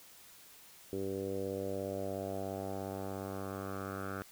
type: tone with low-pass filter sweep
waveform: 10% pulse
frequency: 97 Hz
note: G2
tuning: 18 cents flat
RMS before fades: -39 dBFS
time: 0.93-4.22 s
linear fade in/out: 0 ms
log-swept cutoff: 410 to 1400 Hz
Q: 3.6
effects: white hiss -57 dBFS RMS until 4.31 s